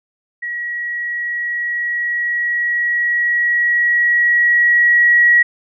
sine tone with level ramp, 1914 Hz, A#6, 45 cents sharp, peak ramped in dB -21 to -7 dBFS, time 0.42-5.43 s, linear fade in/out 10 ms, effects none

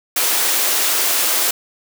white high-pass noise, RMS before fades -17 dBFS, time 0.16-1.51 s, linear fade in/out 5 ms, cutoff 310 Hz, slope 24 dB/octave, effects none

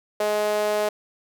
sawtooth tone with high-pass filter, 210.3 Hz, G#3, 22 cents sharp, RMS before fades -23 dBFS, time 0.2-0.89 s, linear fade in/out 5 ms, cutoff 540 Hz, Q 7.3, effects none

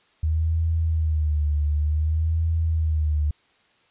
sine tone with vibrato, 77.78 Hz, D#2, in tune, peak -19 dBFS, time 0.23-3.31 s, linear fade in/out 5 ms, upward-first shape sine, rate 0.55 Hz, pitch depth 86 cents each way, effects white hiss -61 dBFS RMS until 3.9 s + resampled to 8000 Hz

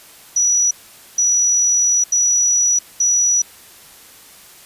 sine tone bursts at uneven times, 5870 Hz, F#8, 15 cents flat, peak -12 dBFS, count 4, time 0.36-0.71 / 1.18-2.04 / 2.12-2.79 / 3-3.42 s, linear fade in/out 5 ms, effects white hiss -43 dBFS RMS until 4.65 s + resampled to 32000 Hz

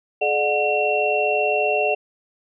sine tone cluster, 427.1 / 597 / 732 / 2724 Hz, G#4 / D5 / F#5 / F7, +48 / +28 / -19 / -44 cents, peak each -23 dBFS, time 0.21-1.95 s, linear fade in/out 10 ms, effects none

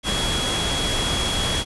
sine tone in noise, 3332 Hz, G#7, 5 cents sharp, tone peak -25 dBFS, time 0.03-1.65 s, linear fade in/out 50 ms, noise pink, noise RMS -24 dBFS, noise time 0.03-1.65 s, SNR -4 dB, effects resampled to 24000 Hz

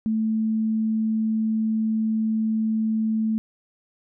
sine tone, 220 Hz, A3, in tune, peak -20 dBFS, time 0.06-3.38 s, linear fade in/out 0 ms, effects none

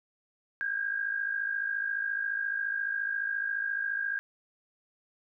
sine tone pair together, 1568 / 1622.4 Hz, G6 / G#6, 0 / -41 cents, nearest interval minor second, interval 59 cents, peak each -35 / -30 dBFS, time 0.61-4.19 s, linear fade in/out 0 ms, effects none

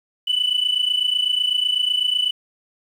sine tone pair together, 2969 / 2997 Hz, F#7 / F#7, +5 / +22 cents, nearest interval unison, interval 17 cents, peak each -19 dBFS, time 0.27-2.31 s, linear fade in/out 10 ms, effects tanh soft clip ceiling -13 dBFS + 8-bit

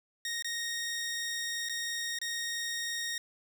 15% pulse tone with dropouts, 1863 Hz, A#6, 2 cents flat, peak -27 dBFS, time 0.25-3.18 s, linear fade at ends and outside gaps 2 ms, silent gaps 0.424-0.445 / 1.688-1.695 / 2.188-2.215 s, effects none

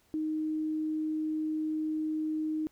sine tone, 311.1 Hz, D#4, in tune, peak -29 dBFS, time 0.14-2.67 s, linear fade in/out 0 ms, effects pink hiss -67 dBFS RMS until 2.71 s

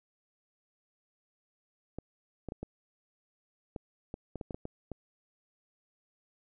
clicks, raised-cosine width 2 ms, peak -25 dBFS, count 12, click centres 1.986 / 2.487 / 2.521 / 2.63 / 3.762 / 4.141 / 4.357 / 4.412 / 4.508 / 4.545 / 4.654 / 4.917 s, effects none

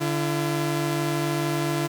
sawtooth tone pair together, 146.83 / 338.3 Hz, D3 / E4, 0 / +45 cents, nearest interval octave + major second, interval 1445 cents, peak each -22 dBFS, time 0-1.88 s, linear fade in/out 20 ms, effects 8-bit

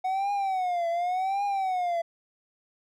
triangle tone with vibrato, 740 Hz, F#5, in tune, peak -23 dBFS, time 0.04-2.02 s, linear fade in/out 10 ms, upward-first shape triangle, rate 0.89 Hz, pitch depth 170 cents each way, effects none

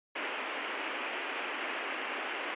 white band-pass noise, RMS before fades -37 dBFS, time 0.15-2.55 s, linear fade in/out 10 ms, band 260 to 2900 Hz, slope 48 dB/octave, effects resampled to 8000 Hz

